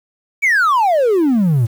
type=exponential sweep; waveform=triangle; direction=down; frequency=2349 to 107.3 Hz; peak=-8 dBFS; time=0.42-1.67 s; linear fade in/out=20 ms; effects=tanh soft clip ceiling -5 dBFS + 7-bit